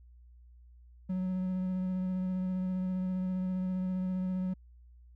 triangle tone with vibrato, 185 Hz, F#3, in tune, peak -28 dBFS, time 1.09-4.54 s, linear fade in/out 10 ms, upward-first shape sine, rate 15 Hz, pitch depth 14 cents each way, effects added 60 Hz sine -53 dBFS peak until 5.15 s

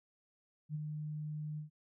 sine tone with ADSR envelope, 151.8 Hz, D#3, 42 cents flat, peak -34 dBFS, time 0.69-1.7 s, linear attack 58 ms, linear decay 23 ms, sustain -4 dB, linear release 120 ms, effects none

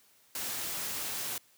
white noise, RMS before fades -36 dBFS, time 0.35-1.38 s, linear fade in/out 2 ms, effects white hiss -64 dBFS RMS until 1.57 s + high-pass 80 Hz 12 dB/octave

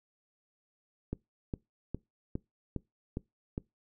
click train, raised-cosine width 3 ms, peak -21 dBFS, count 7, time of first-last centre 1.13-3.579 s, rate 2.45 Hz, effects noise-tail reverb RT60 0.2 s tail -23 dB re dry

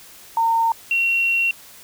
sine tone pair in turn, 913 / 2736 Hz, A#5 / F7, -36 / -36 cents, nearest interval octave + perfect fifth, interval 1900 cents, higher second, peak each -15 / -16 dBFS, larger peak first, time 0.37-0.72 / 0.91-1.51 s, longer second, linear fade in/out 2 ms, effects white hiss -44 dBFS RMS until 1.83 s

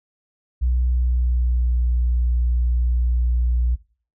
sine tone with pitch glide, 61.74 to 60.23 Hz, B1 to B1, 0 to -43 cents, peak -15 dBFS, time 0.61-3.76 s, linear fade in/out 20 ms, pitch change -43 cents, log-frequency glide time 0.91-1.86 s, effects noise-tail reverb RT60 0.4 s tail -20 dB re dry + tanh soft clip ceiling -13 dBFS

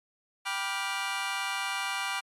20% pulse chord, G dominant seventh, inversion none, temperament just, 784 / 980 / 1176 / 1411.2 Hz, G5 / B5 / D6 / F6, 0 / -14 / +2 / +18 cents, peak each -31 dBFS, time 0.45-2.21 s, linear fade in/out 20 ms, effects low-pass 10000 Hz 12 dB/octave + MP3 96 kbps

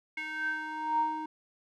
square tone with band-pass filter sweep, 311.1 Hz, D#4, in tune, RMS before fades -33 dBFS, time 0.17-1.26 s, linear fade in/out 5 ms, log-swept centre 2100 to 710 Hz, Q 8.8, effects none

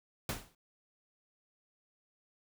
pink noise with exponential decay, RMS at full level -33 dBFS, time 0.29-0.55 s, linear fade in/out 2 ms, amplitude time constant 55 ms, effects none

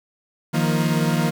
40% pulse chord, Eb suspended second, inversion none, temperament equal with one note detuned, 156.56 / 174.61 / 233.1 Hz, Eb3 / F3 / Bb3, +11 / 0 / 0 cents, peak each -20 / -22 / -23 dBFS, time 0.53-1.31 s, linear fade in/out 20 ms, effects 7-bit

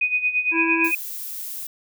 sine tone with tremolo, 2490 Hz, D#7, 1 cent sharp, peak -16 dBFS, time 0.01-0.95 s, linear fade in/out 5 ms, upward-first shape sine, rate 8.8 Hz, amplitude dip 75%
harmonic tone, 329.6 Hz, E4, in tune, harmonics 1 / 3 / 5 / 7 / 8, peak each -22 / -27 / -29 / -30 / -31 dBFS, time 0.51-0.92 s, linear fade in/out 50 ms
violet noise, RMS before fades -32 dBFS, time 0.84-1.67 s, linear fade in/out 5 ms
effects none

